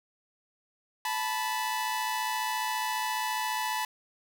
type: tone pair together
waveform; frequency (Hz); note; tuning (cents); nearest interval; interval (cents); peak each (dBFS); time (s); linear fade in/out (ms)
sawtooth; 871.4 / 986; A5 / B5; -17 / -3; major second; 214; -28; 1.05-3.85; 2
effects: none